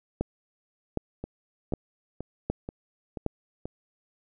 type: two click trains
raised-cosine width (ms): 2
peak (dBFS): -13 / -21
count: 5 / 6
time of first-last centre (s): 0.21-3.263 / 1.24-3.655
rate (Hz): 1.31 / 2.07
effects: none